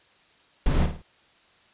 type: noise with echo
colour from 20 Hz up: brown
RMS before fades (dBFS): -20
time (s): 0.66-0.86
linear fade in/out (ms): 2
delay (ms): 53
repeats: 3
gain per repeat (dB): -8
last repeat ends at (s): 1.019
effects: white hiss -59 dBFS RMS until 1.73 s + resampled to 8000 Hz